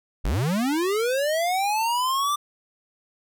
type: linear sweep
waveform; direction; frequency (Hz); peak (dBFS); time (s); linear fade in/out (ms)
square; up; 31.11 to 1190; -22; 0.24-2.36; 10
effects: none